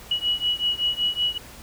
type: beating tone pair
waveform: sine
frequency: 2922 / 2927.3 Hz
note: F#7 / F#7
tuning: -22 / -19 cents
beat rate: 5.3 Hz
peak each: -24 / -25 dBFS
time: 0.11-1.38 s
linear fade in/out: 5 ms
effects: added 60 Hz sine -52 dBFS peak until 1.62 s + pink hiss -44 dBFS RMS until 1.62 s